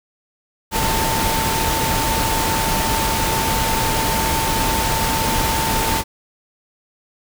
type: tone in noise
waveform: sine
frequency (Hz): 895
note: A5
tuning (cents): +29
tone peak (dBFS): -22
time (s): 0.71-6.04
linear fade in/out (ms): 50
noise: pink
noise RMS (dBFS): -20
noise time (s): 0.71-6.04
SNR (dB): -5
effects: none